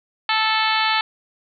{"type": "harmonic tone", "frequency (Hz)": 438.4, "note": "A4", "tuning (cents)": -6, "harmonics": [2, 3, 4, 5, 6, 7, 8, 9, 10], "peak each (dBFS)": [-22, -24, -25, -26, -27, -27, -28, -29, -29], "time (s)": [0.29, 1.01], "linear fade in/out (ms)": 2, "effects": []}